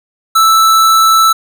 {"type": "tone", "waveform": "square", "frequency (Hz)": 1318.5, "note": "E6", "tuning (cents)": 0, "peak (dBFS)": -6, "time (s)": [0.35, 1.33], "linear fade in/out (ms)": 10, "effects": []}